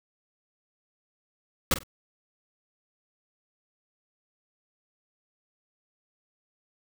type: noise with echo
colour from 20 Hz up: pink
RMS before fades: -22 dBFS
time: 1.71-1.74 s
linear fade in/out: 2 ms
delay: 47 ms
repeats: 2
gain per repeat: -13 dB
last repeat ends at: 1.834 s
effects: none